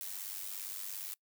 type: noise with amplitude modulation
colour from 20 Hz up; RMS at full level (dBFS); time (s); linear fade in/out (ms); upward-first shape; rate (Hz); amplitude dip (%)
blue; -39; 0.01-1.14; 0; sine; 97.4; 70
effects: noise-tail reverb RT60 0.1 s tail -23 dB re dry